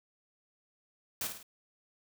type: noise with echo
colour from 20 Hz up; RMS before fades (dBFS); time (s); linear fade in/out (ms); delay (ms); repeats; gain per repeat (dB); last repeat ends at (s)
white; -35; 1.21-1.27; 2; 53; 3; -6; 1.429
effects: none

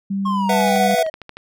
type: tone with pitch glide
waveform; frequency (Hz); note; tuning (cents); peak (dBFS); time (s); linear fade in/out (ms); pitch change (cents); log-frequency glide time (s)
sine; 196.3 to 197.67; G3 to G3; +3 to +15; -19; 0.1-0.95; 10; +12; 0.53-0.78
type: exponential sweep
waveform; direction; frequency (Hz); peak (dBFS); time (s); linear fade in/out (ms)
triangle; down; 1088 to 622.3; -18; 0.25-1.1; 10
type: chord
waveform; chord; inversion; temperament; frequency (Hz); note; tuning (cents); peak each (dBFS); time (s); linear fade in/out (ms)
square; B suspended fourth; none; equal; 493.9 / 659.3 / 740; B4 / E5 / F#5; 0 / 0 / 0; -22 / -22 / -22; 0.49-1.03; 5
type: click train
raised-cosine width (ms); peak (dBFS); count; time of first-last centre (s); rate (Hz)
0.3; -19; 12; 0.53-1.37; 13.1
effects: none

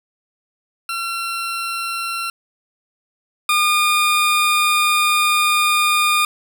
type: tone pair in turn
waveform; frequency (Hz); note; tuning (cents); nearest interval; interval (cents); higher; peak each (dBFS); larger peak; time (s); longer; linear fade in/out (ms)
20% pulse; 1360 / 1214.8; F6 / D#6; -46 / -42; major second; 196; first; -17 / -9; second; 0.89-2.3 / 3.49-6.25; second; 2
effects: none

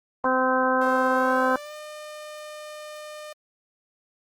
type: harmonic tone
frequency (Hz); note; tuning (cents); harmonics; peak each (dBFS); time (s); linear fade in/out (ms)
258.1; C4; -23; 1 / 2 / 3 / 4 / 5 / 6; -27 / -24 / -28 / -25 / -29 / -27; 0.24-1.56; 2
type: tone with pitch glide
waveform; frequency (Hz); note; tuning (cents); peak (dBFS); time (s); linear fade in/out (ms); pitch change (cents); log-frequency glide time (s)
sawtooth; 533 to 605.2; C5 to D#5; +32 to -48; -33; 0.81-3.33; 5; +220; 1.13-1.73
effects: Opus 24 kbps

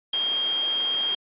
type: tone in noise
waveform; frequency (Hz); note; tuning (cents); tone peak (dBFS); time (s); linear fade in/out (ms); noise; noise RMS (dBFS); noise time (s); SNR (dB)
sine; 3219; G7; +45; -22; 0.13-1.15; 5; pink; -35; 0.13-1.15; +10
effects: high-pass 400 Hz 12 dB/octave + resampled to 8000 Hz

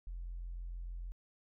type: tone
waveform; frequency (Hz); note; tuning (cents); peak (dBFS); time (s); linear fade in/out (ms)
sine; 43.29; F1; -14; -39; 0.07-1.12; 0
effects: tanh soft clip ceiling -36 dBFS

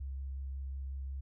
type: tone with vibrato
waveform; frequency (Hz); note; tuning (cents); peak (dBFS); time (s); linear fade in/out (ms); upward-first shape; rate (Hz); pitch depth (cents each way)
sine; 67.4; C#2; -48; -37; 0-1.21; 10; square; 5.5; 10
effects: none

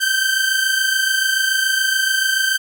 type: tone pair together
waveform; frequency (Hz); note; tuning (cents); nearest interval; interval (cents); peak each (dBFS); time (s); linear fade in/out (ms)
sawtooth; 1543 / 1570; G6 / G6; -28 / +2; unison; 30; -15; 0-2.58; 20
effects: none

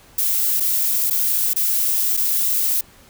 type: noise with dropouts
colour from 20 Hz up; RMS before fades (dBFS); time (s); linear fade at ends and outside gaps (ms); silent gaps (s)
violet; -19; 0.18-2.81; 5; 0.6-0.604 / 1.1-1.107 / 1.535-1.561 / 2.169-2.173
effects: pink hiss -49 dBFS RMS until 3.09 s

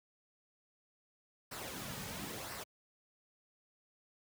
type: noise with flanger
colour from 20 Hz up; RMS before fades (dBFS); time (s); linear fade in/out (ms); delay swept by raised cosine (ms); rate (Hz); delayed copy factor
pink; -44; 1.51-2.64; 10; 0.29 to 2.99; 0.98; -0.55
effects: high-pass 60 Hz 12 dB/octave

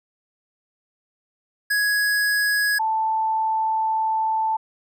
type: tone pair in turn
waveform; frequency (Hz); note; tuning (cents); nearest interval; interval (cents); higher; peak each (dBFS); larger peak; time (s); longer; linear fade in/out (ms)
square / sine; 1668 / 881.7; G#6 / A5; +7 / +3; major seventh; 1104; first; -19; neither; 1.7-2.79 / 2.79-4.57; second; 10
effects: none

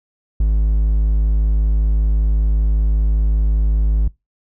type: tone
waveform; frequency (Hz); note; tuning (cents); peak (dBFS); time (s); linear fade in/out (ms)
triangle; 52.6; G#1; +23; -10; 0.4-4.08; 5
effects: noise-tail reverb RT60 0.2 s tail -22 dB re dry

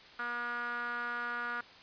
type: tone with band-pass filter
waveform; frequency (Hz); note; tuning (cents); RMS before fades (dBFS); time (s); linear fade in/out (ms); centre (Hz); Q
sawtooth; 240; B3; -49; -37; 0.19-1.61; 5; 1400; 6.1
effects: white hiss -54 dBFS RMS until 1.82 s + resampled to 11025 Hz

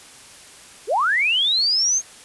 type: linear sweep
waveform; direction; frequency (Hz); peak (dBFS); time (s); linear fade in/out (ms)
sine; up; 349.2 to 6520; -16; 0.87-2.02; 50
effects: white hiss -44 dBFS RMS until 2.24 s + resampled to 24000 Hz

